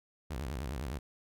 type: tone with vibrato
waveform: sawtooth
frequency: 66.9 Hz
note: C2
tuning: 39 cents sharp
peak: -32 dBFS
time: 0.3-0.99 s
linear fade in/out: 10 ms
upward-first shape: sine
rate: 9.8 Hz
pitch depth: 280 cents each way
effects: none